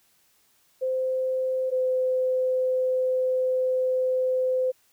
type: tone pair in turn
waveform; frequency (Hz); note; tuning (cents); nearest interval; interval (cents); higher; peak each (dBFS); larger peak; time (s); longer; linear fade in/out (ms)
sine; 518 / 512.9; C5 / C5; -17 / -35; unison; 18; first; -23 / -21; second; 0.81-1.71 / 1.71-4.72; second; 20
effects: white hiss -64 dBFS RMS until 4.92 s